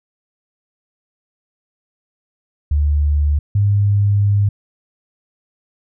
sine tone pair in turn, 73.42 / 101.65 Hz, D2 / G#2, 0 / -37 cents, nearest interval tritone, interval 563 cents, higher second, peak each -12 / -11 dBFS, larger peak second, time 2.71-3.39 / 3.55-4.49 s, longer second, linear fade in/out 5 ms, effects none

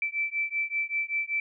sine beating tone pair, 2324 / 2329.2 Hz, D7 / D7, -19 / -15 cents, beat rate 5.2 Hz, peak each -30 / -30 dBFS, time 0.02-1.4 s, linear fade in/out 2 ms, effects none

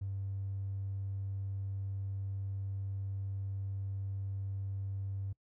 triangle tone, 97.8 Hz, G2, 4 cents flat, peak -32 dBFS, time 0.01-5.33 s, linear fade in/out 10 ms, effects noise-tail reverb RT60 0.1 s tail -26 dB re dry + tanh soft clip ceiling -32 dBFS

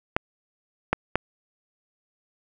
clicks, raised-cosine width 0.5 ms, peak -5 dBFS, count 3, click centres 0.165 / 0.93 / 1.156 s, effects none

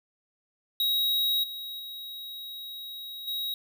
square tone with level steps, 3815 Hz, A#7, 39 cents sharp, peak -24 / -36 / -38 / -30 dBFS, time 0.8-3.54 s, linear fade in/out 2 ms, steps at 1.43 / 1.79 / 3.27 s, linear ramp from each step 10 ms, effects none

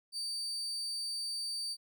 35% pulse tone, 4620 Hz, D8, 29 cents flat, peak -34 dBFS, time 0.12-1.77 s, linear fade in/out 50 ms, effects none

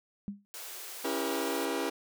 sine tone with exponential decay, 201.6 Hz, G3, 49 cents sharp, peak -30 dBFS, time 0.28-0.45 s, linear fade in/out 0 ms, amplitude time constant 36 ms
white high-pass noise, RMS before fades -43 dBFS, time 0.54-1.65 s, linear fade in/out 0 ms, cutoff 330 Hz, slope 96 dB/octave
sawtooth chord, C# diminished seventh, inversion none, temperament just, 277.2 / 332.6 / 399.1 / 479 Hz, C#4 / E4 / G4 / Bb4, 0 / +16 / +31 / +47 cents, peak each -32 dBFS, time 1.04-1.9 s, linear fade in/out 10 ms
effects none

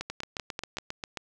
two click trains, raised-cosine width 0.2 ms, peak -17 / -16 dBFS, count 9 / 5, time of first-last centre 0.1-1.172 / 0.01-0.785 s, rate 7.46 / 5.16 Hz, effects none

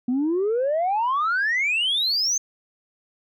sine exponential sweep, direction up, 239.9 to 6420 Hz, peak -18 dBFS, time 0.08-2.38 s, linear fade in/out 5 ms, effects tanh soft clip ceiling -17 dBFS

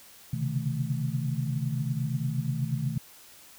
sine tone cluster, 127.8 / 136.1 / 144.8 / 156.9 / 217.8 Hz, C3 / C#3 / D3 / D#3 / A3, -40 / -31 / -24 / +15 / -17 cents, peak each -31 / -33 / -37 / -32 / -36 dBFS, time 0.33-2.98 s, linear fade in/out 5 ms, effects white hiss -52 dBFS RMS until 3.58 s

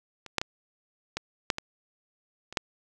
clicks, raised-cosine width 0.2 ms, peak -25 / -7 / -12 / -13 / -6 / -15 / -24 / -7 dBFS, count 8, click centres 0.263 / 0.383 / 0.415 / 1.17 / 1.502 / 1.584 / 2.526 / 2.572 s, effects none

